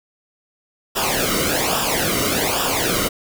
pink noise with flanger, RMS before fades -20 dBFS, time 0.95-3.09 s, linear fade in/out 20 ms, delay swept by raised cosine 0.47 to 1.2 ms, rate 1.2 Hz, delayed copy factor -0.8, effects none

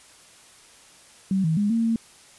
sine tone with pitch steps, 191.6 / 160 / 205.6 / 228.8 / 227.5 Hz, G3 / D#3 / G#3 / A#3 / A#3, -39 / +49 / -17 / -32 / -42 cents, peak -19 dBFS, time 1.31-1.96 s, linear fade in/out 2 ms, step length 130 ms, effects white hiss -51 dBFS RMS until 2.38 s + resampled to 24000 Hz

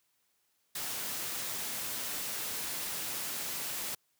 white noise, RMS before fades -37 dBFS, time 0.75-3.95 s, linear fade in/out 5 ms, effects white hiss -75 dBFS RMS until 4.19 s + high-pass 80 Hz 12 dB/octave

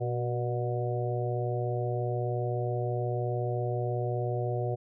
harmonic tone with a mistuned harmonic, 121.1 Hz, B2, 34 cents flat, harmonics 1 / 3 / 4 / 5 / 6, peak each -30 / -35 / -36 / -37 / -38 dBFS, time 0-4.76 s, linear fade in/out 20 ms, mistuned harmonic 3, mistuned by +32 cents, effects none

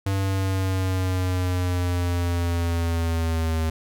square linear sweep, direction down, 97.7 to 79.9 Hz, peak -22 dBFS, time 0.06-3.7 s, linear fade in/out 5 ms, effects none

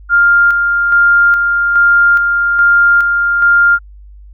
sine tone with tremolo, 1401 Hz, F6, 5 cents sharp, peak -5 dBFS, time 0.09-3.79 s, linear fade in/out 50 ms, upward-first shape square, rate 1.2 Hz, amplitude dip 40%, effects added 50 Hz sine -33 dBFS peak until 4.33 s

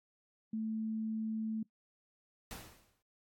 sine tone, 220 Hz, A3, in tune, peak -34 dBFS, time 0.53-1.63 s, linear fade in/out 5 ms
pink noise with exponential decay, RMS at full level -43 dBFS, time 2.51-3.02 s, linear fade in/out 0 ms, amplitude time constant 110 ms
effects noise-tail reverb RT60 0.1 s tail -19 dB re dry + AAC 64 kbps

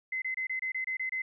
sine tone bursts, 2051 Hz, C7, 35 cents flat, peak -30 dBFS, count 9, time 0.12-1.22 s, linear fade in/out 5 ms, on 100 ms, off 25 ms, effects none

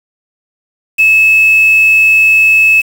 sine tone with quantisation, 2600 Hz, E7, 24 cents flat, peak -4 dBFS, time 0.98-2.82 s, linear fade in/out 20 ms, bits 4, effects none

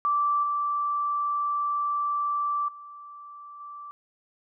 sine tone with level steps, 1167 Hz, D6, 11 cents flat, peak -21 / -24 / -41 / -38 dBFS, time 0.05-3.91 s, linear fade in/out 0 ms, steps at 0.43 / 2.68 / 3.6 s, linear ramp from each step 5 ms, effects none

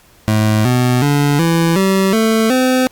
25% pulse tone with pitch steps, 107.9 / 124.66 / 144.03 / 166.4 / 192.26 / 222.1 / 256.6 Hz, A2 / B2 / D3 / E3 / G3 / A3 / C4, -33 / +17 / -33 / +17 / -33 / +16 / -34 cents, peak -7 dBFS, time 0.28-2.87 s, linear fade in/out 0 ms, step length 370 ms, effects pink hiss -48 dBFS RMS until 2.91 s + Opus 48 kbps

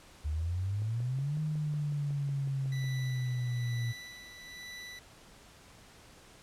sine exponential two-way sweep, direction up then down, 72.6 to 155.1 to 116.4 Hz, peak -30 dBFS, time 0.24-3.93 s, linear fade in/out 20 ms, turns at 1.4 s
click train, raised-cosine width 2 ms, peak -38 dBFS, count 12, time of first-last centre 0.82-2.842 s, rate 5.44 Hz
25% pulse tone with tremolo, 1976 Hz, B6, in tune, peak -39 dBFS, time 2.72-4.99 s, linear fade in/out 2 ms, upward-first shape sine, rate 1.1 Hz, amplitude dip 50%
effects pink hiss -56 dBFS RMS until 6.42 s + low-pass 10000 Hz 12 dB/octave

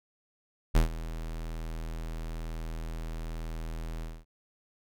square tone with ADSR envelope, 40.53 Hz, E1, 29 cents flat, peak -18 dBFS, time 0.74-4.25 s, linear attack 21 ms, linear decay 120 ms, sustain -17 dB, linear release 230 ms, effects none

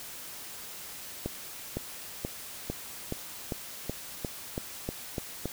accelerating click train, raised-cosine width 2 ms, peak -18 dBFS, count 12, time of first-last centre 1.26-5.456 s, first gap 510 ms, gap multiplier 0.94, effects white hiss -43 dBFS RMS until 5.52 s

